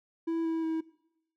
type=tone with pitch steps; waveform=triangle; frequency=329.6 / 325.8 / 322.1 Hz; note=E4 / E4 / E4; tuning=0 / -20 / -40 cents; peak=-26 dBFS; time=0.27-0.81 s; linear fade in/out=10 ms; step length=180 ms; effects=noise-tail reverb RT60 0.8 s tail -20 dB re dry